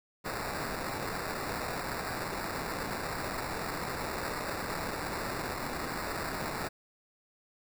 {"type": "noise with sample-and-hold", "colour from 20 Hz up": "blue", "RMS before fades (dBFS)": -36, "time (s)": [0.24, 6.69], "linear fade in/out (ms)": 20, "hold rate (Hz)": 3150, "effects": []}